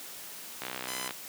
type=click train; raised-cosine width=0.3 ms; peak=-19 dBFS; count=32; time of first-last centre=0.62-1.108 s; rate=63.5 Hz
type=tone; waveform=5% pulse; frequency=1012 Hz; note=B5; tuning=42 cents sharp; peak=-24 dBFS; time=0.88-1.08 s; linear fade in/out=0 ms
effects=white hiss -44 dBFS RMS until 1.28 s + high-pass 150 Hz 12 dB/octave